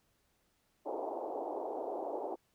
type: band-pass noise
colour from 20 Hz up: white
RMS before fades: -39 dBFS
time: 0.85-2.36 s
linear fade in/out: 20 ms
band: 300 to 850 Hz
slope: 48 dB/octave
effects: pink hiss -75 dBFS RMS until 2.54 s